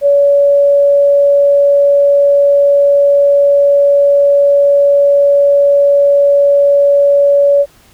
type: tone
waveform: sine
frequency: 567 Hz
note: C#5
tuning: 39 cents sharp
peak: -5 dBFS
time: 0.01-7.66 s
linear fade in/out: 50 ms
effects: pink hiss -46 dBFS RMS until 7.93 s